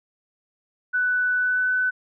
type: tone with pitch glide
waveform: sine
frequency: 1491 to 1504 Hz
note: F#6 to F#6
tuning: +13 to +28 cents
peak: -19 dBFS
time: 0.93-1.91 s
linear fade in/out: 20 ms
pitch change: +15 cents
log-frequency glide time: 1.37-1.7 s
effects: none